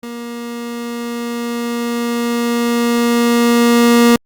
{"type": "tone with level ramp", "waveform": "30% pulse", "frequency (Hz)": 236.6, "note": "A#3", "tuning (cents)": 26, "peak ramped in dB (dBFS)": [-23, -4], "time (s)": [0.03, 4.16], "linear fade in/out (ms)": 2, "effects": ["Opus 48 kbps"]}